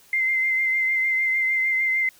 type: tone with vibrato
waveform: sine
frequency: 2081 Hz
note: C7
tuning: 10 cents flat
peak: -19 dBFS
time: 0.13-2.09 s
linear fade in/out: 2 ms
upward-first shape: sine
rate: 6.6 Hz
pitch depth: 22 cents each way
effects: white hiss -54 dBFS RMS until 2.19 s